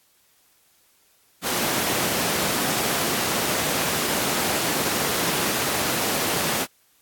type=high-pass noise; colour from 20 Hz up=pink; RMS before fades=-24 dBFS; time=1.42-6.67 s; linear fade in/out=50 ms; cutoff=190 Hz; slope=12 dB/octave; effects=white hiss -61 dBFS RMS until 7.01 s + AAC 64 kbps